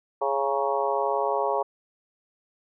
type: harmonic tone with a mistuned harmonic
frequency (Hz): 138.59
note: C#3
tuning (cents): 0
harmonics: 3 / 4 / 5 / 6 / 7 / 8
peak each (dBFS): -29 / -28 / -30 / -31 / -29 / -32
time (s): 0.21-1.63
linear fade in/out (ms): 10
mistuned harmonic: 7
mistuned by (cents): -49
effects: none